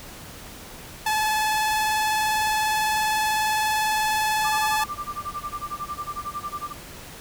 sawtooth tone with vibrato, 862 Hz, A5, 36 cents flat, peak -17 dBFS, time 1.06-4.84 s, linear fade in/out 5 ms, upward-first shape sine, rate 20 Hz, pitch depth 29 cents each way
sine tone with tremolo, 1184 Hz, D6, 14 cents sharp, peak -26 dBFS, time 4.44-6.73 s, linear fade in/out 10 ms, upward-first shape sine, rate 11 Hz, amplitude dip 100%
effects pink hiss -41 dBFS RMS until 7.2 s

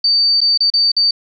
sine tone with dropouts, 4599 Hz, D8, 37 cents flat, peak -10 dBFS, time 0.04-1.11 s, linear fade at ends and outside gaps 5 ms, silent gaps 0.406-0.414 / 0.576-0.604 / 0.702-0.737 / 0.918-0.965 s, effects none

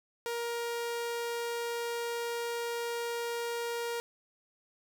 sawtooth tone, 470.5 Hz, A#4, 16 cents sharp, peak -29 dBFS, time 0.26-4 s, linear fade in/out 0 ms, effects none

